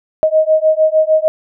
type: beating tone pair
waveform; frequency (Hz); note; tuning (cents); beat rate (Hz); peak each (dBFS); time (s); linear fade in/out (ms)
sine; 624 / 630.6; D#5 / D#5; +5 / +23; 6.6; -12; 0.23-1.28; 0
effects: none